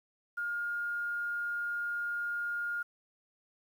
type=tone with quantisation; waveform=sine; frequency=1418 Hz; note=F6; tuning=26 cents sharp; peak=-32 dBFS; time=0.37-2.83 s; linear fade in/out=10 ms; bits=10; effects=none